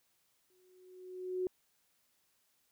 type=tone with exponential growth; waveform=sine; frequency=367.8 Hz; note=F#4; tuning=10 cents flat; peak=-30 dBFS; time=0.5-1.47 s; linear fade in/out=1 ms; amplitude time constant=210 ms; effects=white hiss -75 dBFS RMS until 2.71 s